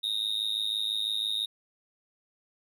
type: tone with amplitude modulation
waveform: triangle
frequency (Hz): 3729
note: A#7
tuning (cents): 0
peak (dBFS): -22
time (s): 0.03-1.46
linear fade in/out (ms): 10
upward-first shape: sine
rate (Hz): 106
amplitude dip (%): 100
effects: none